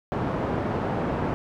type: band-pass noise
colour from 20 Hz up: pink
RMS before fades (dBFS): -27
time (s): 0.12-1.34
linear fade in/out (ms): 0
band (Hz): 100 to 980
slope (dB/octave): 12
effects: none